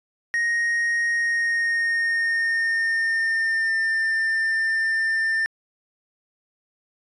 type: tone with pitch glide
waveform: triangle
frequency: 1870 to 1793.8 Hz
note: A#6 to A6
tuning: +5 to +33 cents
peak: -18 dBFS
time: 0.34-5.46 s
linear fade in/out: 0 ms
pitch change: -72 cents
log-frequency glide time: 1.09-4 s
effects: resampled to 24000 Hz